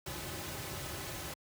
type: noise with comb filter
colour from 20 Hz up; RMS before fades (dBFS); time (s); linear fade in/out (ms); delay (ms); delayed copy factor
pink; -41; 0.06-1.34; 5; 4.3; -0.5
effects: high-pass 60 Hz 12 dB/octave